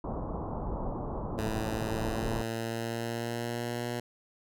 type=low-pass noise; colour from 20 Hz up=pink; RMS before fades=-35 dBFS; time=0.04-2.42 s; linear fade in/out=2 ms; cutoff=1100 Hz; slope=48 dB/octave
type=tone with pitch glide; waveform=10% pulse; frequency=110 to 119.96 Hz; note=A2 to B2; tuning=0 to -50 cents; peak=-24 dBFS; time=1.38-4 s; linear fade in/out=5 ms; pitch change=+150 cents; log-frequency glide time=1.64-3.85 s
effects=none